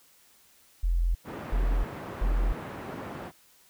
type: tone bursts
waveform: sine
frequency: 42.79 Hz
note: F1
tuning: 35 cents flat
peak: -22 dBFS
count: 3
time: 0.83-2.53 s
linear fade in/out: 10 ms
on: 320 ms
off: 370 ms
type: band-pass noise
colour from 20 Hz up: pink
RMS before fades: -39 dBFS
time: 1.24-3.32 s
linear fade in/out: 50 ms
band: 120 to 1500 Hz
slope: 12 dB/octave
effects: white hiss -60 dBFS RMS until 3.69 s